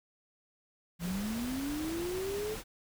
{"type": "noise", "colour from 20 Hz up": "pink", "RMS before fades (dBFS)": -42, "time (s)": [0.99, 2.64], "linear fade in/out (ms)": 50}
{"type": "linear sweep", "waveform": "sine", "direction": "up", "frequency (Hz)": [164.81, 441.3], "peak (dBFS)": -33, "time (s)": [0.99, 2.57], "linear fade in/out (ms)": 50}
{"effects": []}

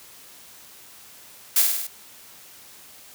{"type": "noise with echo", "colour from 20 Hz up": "blue", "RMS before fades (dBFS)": -17, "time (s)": [1.56, 1.62], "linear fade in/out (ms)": 5, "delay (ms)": 50, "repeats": 5, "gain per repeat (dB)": -3, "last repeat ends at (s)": 1.87, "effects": ["white hiss -47 dBFS RMS until 3.14 s", "high-pass 60 Hz 12 dB/octave"]}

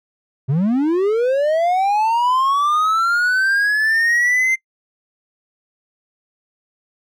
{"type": "linear sweep", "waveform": "triangle", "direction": "up", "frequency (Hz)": [123.47, 2093], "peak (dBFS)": -12, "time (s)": [0.48, 4.56], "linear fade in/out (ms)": 20, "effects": ["noise-tail reverb RT60 0.1 s tail -23 dB re dry"]}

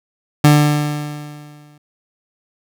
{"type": "tone with exponential decay", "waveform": "30% pulse", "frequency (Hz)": 148.3, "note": "D3", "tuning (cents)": 17, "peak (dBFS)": -3, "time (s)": [0.44, 1.78], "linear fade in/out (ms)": 5, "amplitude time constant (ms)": 290, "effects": []}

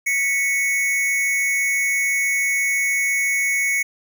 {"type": "tone pair together", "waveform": "square", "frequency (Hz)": [1967.6, 2217], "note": ["B6", "C#7"], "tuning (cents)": [-7, 0], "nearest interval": "major second", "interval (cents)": 207, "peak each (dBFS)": [-28, -19], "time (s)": [0.06, 3.83], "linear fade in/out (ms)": 10, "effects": []}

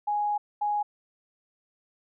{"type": "tone pair in turn", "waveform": "sine", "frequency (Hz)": [830.6, 830.6], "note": ["G#5", "G#5"], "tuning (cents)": [0, 0], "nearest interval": "unison", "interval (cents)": 0, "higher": "neither", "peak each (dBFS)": -24, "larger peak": "neither", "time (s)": [[0.07, 0.38], [0.61, 0.83]], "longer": "first", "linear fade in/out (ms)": 10, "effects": []}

